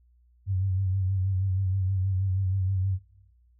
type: tone with vibrato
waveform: sine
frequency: 95 Hz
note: F#2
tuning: 46 cents sharp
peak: -23 dBFS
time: 0.46-2.99 s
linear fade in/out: 50 ms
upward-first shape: sine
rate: 6.3 Hz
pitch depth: 53 cents each way
effects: noise-tail reverb RT60 1.0 s tail -23 dB re dry + added 60 Hz sine -58 dBFS peak until 3.59 s